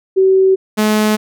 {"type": "tone pair in turn", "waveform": ["sine", "sawtooth"], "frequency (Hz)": [380.9, 213.8], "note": ["G4", "A3"], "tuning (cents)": [-50, -49], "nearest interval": "minor seventh", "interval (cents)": 999, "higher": "first", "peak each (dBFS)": -7, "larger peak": "neither", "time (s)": [[0.16, 0.56], [0.77, 1.17]], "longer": "neither", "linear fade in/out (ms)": 20, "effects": []}